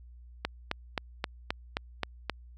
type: click train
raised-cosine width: 0.3 ms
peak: -13 dBFS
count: 8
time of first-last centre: 0.45-2.297 s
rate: 3.79 Hz
effects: added 60 Hz sine -48 dBFS peak until 2.57 s